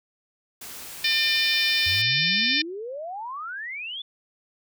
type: noise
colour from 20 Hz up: white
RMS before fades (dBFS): -39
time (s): 0.61-2.02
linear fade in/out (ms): 5
type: harmonic tone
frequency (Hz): 601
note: D5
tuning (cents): +40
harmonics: 3 / 4 / 5 / 6 / 7 / 8 / 9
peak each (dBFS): -28 / -25 / -29 / -26 / -30 / -29 / -30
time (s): 1.04-2.62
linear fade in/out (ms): 5
type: exponential sweep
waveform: sine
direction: up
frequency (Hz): 84.6 to 3519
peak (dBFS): -31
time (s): 1.86-4.02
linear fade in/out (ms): 5
effects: none